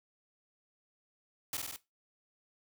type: noise with echo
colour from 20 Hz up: white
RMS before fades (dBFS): -36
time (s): 1.53-1.57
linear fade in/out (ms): 2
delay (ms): 48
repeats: 4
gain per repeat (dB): -2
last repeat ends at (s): 1.762
effects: noise-tail reverb RT60 0.2 s tail -17 dB re dry